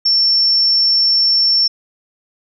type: tone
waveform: sine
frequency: 5420 Hz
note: E8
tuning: 47 cents sharp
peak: -10 dBFS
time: 0.05-1.68 s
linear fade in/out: 10 ms
effects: none